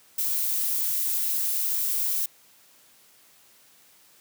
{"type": "noise", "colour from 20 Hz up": "violet", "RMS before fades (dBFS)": -26, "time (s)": [0.18, 2.26], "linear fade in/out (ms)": 5, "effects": ["white hiss -57 dBFS RMS until 4.2 s", "high-pass 100 Hz 12 dB/octave"]}